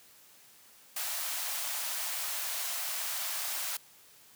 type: high-pass noise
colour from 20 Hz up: white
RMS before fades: -35 dBFS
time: 0.96-3.77 s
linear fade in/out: 5 ms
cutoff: 590 Hz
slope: 48 dB/octave
effects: white hiss -58 dBFS RMS until 4.35 s + high-pass 80 Hz 12 dB/octave